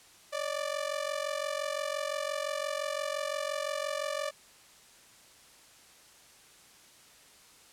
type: ring-modulated tone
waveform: sawtooth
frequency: 587.3 Hz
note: D5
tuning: in tune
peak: -25 dBFS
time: 0.32-4.31 s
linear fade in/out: 20 ms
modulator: 22.9 Hz
effects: white hiss -57 dBFS RMS until 7.72 s + low-pass 10000 Hz 12 dB/octave